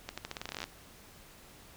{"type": "accelerating click train", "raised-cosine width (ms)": 0.2, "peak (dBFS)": -20, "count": 16, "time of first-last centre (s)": [0.09, 0.64], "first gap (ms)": 86, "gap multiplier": 0.86, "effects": ["pink hiss -55 dBFS RMS until 1.76 s"]}